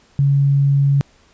sine tone, 139.9 Hz, C#3, 16 cents sharp, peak -11 dBFS, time 0.19-1.01 s, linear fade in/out 0 ms, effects pink hiss -53 dBFS RMS until 1.33 s + resampled to 16000 Hz

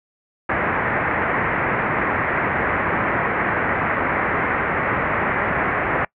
white low-pass noise, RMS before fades -21 dBFS, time 0.49-6.05 s, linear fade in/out 5 ms, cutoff 2100 Hz, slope 48 dB/octave, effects noise-tail reverb RT60 0.1 s tail -24 dB re dry + high-pass 60 Hz 12 dB/octave

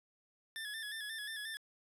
25% pulse tone with vibrato, 1735 Hz, A6, 25 cents flat, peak -37 dBFS, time 0.56-1.57 s, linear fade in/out 0 ms, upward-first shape square, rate 5.6 Hz, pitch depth 50 cents each way, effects resampled to 32000 Hz

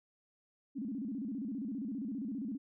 sine tone with vibrato, 243.1 Hz, B3, 27 cents flat, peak -36 dBFS, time 0.75-2.58 s, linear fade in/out 20 ms, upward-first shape square, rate 15 Hz, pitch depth 220 cents each way, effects none

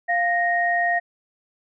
sine tone pair together, 698.2 / 1864 Hz, F5 / A#6, -1 / -1 cents, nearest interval octave + perfect fourth, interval 1700 cents, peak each -21 dBFS, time 0.08-1 s, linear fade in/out 20 ms, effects none

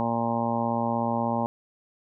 harmonic tone, 116.54 Hz, A#2, in tune, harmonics 1 / 2 / 3 / 4 / 5 / 6 / 7 / 8 / 9, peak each -34 / -28 / -39 / -38 / -31 / -37 / -30 / -32 / -36 dBFS, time 0-1.46 s, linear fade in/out 0 ms, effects none

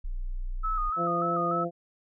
sine tone, 30.25 Hz, B0, 35 cents flat, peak -29 dBFS, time 0.04-0.9 s, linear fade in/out 10 ms
sine tone with vibrato, 1267 Hz, D#6, 31 cents sharp, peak -27 dBFS, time 0.63-1.65 s, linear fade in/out 20 ms, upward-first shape square, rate 3.4 Hz, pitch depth 44 cents each way
harmonic tone, 171.4 Hz, F3, 32 cents flat, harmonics 1 / 2 / 3 / 4, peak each -33 / -33 / -33 / -33 dBFS, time 0.96-1.71 s, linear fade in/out 50 ms
effects none

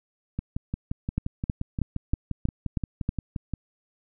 two click trains, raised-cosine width 5 ms, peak -16 / -12 dBFS, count 19 / 7, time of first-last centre 0.39-3.537 / 1.18-3.091 s, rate 5.72 / 3.14 Hz, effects none

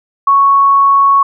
sine tone, 1108.7 Hz, C#6, in tune, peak -5 dBFS, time 0.27-1.23 s, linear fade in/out 5 ms, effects none

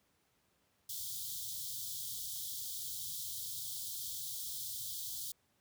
white band-stop noise, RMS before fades -42 dBFS, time 0.89-5.32 s, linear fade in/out 5 ms, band 150 to 3200 Hz, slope 96 dB/octave, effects pink hiss -75 dBFS RMS until 5.6 s + high-pass 80 Hz 12 dB/octave

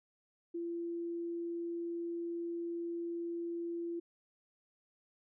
sine tone, 340.3 Hz, F4, 45 cents flat, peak -36 dBFS, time 0.54-4 s, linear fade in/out 10 ms, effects none

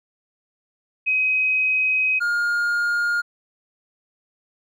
sine / triangle tone pair in turn, 2527 / 1418.2 Hz, D#7 / F6, +26 / +26 cents, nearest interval minor seventh, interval 1000 cents, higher first, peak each -17 dBFS, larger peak neither, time 1.06-2.2 / 2.2-3.22 s, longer first, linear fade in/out 20 ms, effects none

